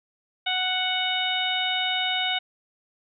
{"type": "harmonic tone", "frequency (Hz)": 740, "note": "F#5", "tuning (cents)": 0, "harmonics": [1, 2, 3, 4, 5], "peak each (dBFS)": [-30, -32, -30, -28, -28], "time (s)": [0.46, 2.39], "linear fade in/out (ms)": 10, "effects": []}